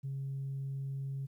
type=tone; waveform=sine; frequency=136.5 Hz; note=C#3; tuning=26 cents flat; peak=-34 dBFS; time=0.03-1.27 s; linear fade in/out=20 ms; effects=tanh soft clip ceiling -32 dBFS + 12-bit